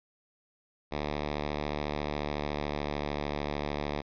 5% pulse tone with pitch glide, 74.1 to 73.29 Hz, D2 to D2, +16 to -3 cents, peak -20 dBFS, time 0.91-4.02 s, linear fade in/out 20 ms, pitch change -19 cents, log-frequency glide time 1.95-3.1 s, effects resampled to 11025 Hz

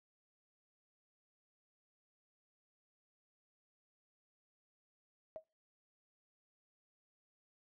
sine tone with exponential decay, 635 Hz, D#5, 35 cents sharp, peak -38 dBFS, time 5.36-5.44 s, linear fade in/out 0 ms, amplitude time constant 16 ms, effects noise-tail reverb RT60 0.3 s tail -25 dB re dry + tanh soft clip ceiling -34 dBFS

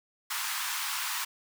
pink high-pass noise, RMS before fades -33 dBFS, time 0.3-1.25 s, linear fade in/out 10 ms, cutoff 910 Hz, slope 48 dB/octave, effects none

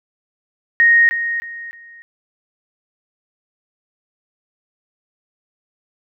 sine tone with echo, 1864.7 Hz, A#6, in tune, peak -8 dBFS, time 0.8-1.09 s, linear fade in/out 0 ms, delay 310 ms, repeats 3, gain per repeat -10 dB, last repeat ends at 2.02 s, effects none

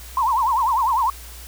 sine tone with vibrato, 982 Hz, B5, 10 cents flat, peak -16 dBFS, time 0.17-1.1 s, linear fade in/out 2 ms, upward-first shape triangle, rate 10 Hz, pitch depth 250 cents each way, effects added 60 Hz sine -38 dBFS peak until 1.47 s + white hiss -41 dBFS RMS until 1.47 s

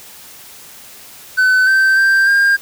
triangle tone with pitch steps, 1513 / 1554 / 1575 / 1606 Hz, F#6 / G6 / G6 / G6, +38 / -16 / +8 / +41 cents, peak -7 dBFS, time 1.37-2.57 s, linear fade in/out 20 ms, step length 300 ms, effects white hiss -38 dBFS RMS until 2.61 s

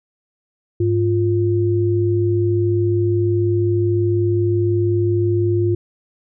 sine tone pair together, 103.54 / 349.2 Hz, G#2 / F4, -5 / 0 cents, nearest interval octave + major sixth, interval 2105 cents, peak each -17 dBFS, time 0.8-5.75 s, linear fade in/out 5 ms, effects none

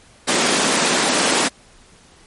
pink high-pass noise, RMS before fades -17 dBFS, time 0.27-1.49 s, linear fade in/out 20 ms, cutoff 210 Hz, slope 24 dB/octave, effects pink hiss -49 dBFS RMS until 2.26 s + MP3 48 kbps

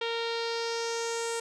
sawtooth tone with low-pass filter sweep, 462.2 Hz, A#4, 15 cents flat, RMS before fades -32 dBFS, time 0.01-1.4 s, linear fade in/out 5 ms, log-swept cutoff 3400 to 8300 Hz, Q 3.2, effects none

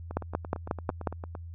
two click trains, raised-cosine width 1 ms, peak -13 / -24 dBFS, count 6 / 12, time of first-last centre 0.17-1.073 / 0.11-1.352 s, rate 5.54 / 8.86 Hz, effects added 84 Hz sine -39 dBFS peak until 1.54 s

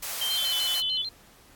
white high-pass noise, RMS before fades -33 dBFS, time 0.02-0.81 s, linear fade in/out 10 ms, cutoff 560 Hz, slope 24 dB/octave
sine tone with pitch glide, 3136 to 3027 Hz, G7 to F#7, 0 to +39 cents, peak -26 dBFS, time 0.21-1.02 s, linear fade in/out 5 ms, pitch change -61 cents, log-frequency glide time 0.36-0.55 s
sine tone with vibrato, 3790 Hz, A#7, 28 cents sharp, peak -30 dBFS, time 0.3-1.09 s, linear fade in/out 5 ms, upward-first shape square, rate 6.7 Hz, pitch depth 160 cents each way
effects pink hiss -55 dBFS RMS until 1.55 s + AAC 64 kbps

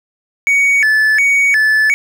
triangle tone with vibrato, 1974 Hz, B6, 1 cent flat, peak -7 dBFS, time 0.47-1.94 s, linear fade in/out 0 ms, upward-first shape square, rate 1.4 Hz, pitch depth 220 cents each way, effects none

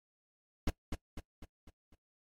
brown noise with echo, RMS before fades -28 dBFS, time 0.67-0.7 s, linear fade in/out 5 ms, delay 250 ms, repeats 5, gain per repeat -6 dB, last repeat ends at 1.95 s, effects noise-tail reverb RT60 0.1 s tail -20 dB re dry + MP3 64 kbps

